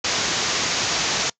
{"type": "low-pass noise", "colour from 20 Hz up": "white", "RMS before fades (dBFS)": -23, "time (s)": [0.04, 1.3], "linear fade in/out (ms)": 5, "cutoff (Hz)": 7000, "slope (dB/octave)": 96, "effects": ["noise-tail reverb RT60 0.1 s tail -23 dB re dry", "high-pass 80 Hz 12 dB/octave"]}